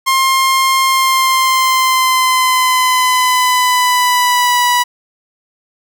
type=tone with pitch glide; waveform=sawtooth; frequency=1062 to 979.5 Hz; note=C6 to B5; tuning=+25 to -15 cents; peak=-6 dBFS; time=0.06-4.84 s; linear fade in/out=20 ms; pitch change=-140 cents; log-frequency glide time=0.85-4.64 s; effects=none